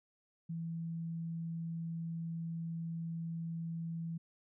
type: tone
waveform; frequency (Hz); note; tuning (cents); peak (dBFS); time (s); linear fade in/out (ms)
sine; 165.6; E3; +8; -37; 0.49-4.18; 10
effects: none